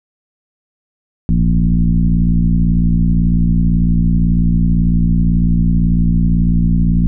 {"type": "tone with frequency modulation", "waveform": "sine", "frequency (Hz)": 110, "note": "A2", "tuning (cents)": 0, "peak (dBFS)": -9, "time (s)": [1.29, 7.07], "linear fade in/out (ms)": 0, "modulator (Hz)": 58.1, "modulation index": 1.9, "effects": []}